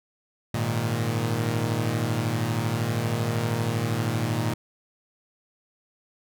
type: chord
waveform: sawtooth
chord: Ab suspended second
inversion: none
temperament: equal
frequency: 103.83 / 116.54 / 155.56 Hz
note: Ab2 / Bb2 / Eb3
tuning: 0 / 0 / 0 cents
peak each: -26 / -22 / -27 dBFS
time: 0.54-4.54 s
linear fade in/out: 5 ms
effects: none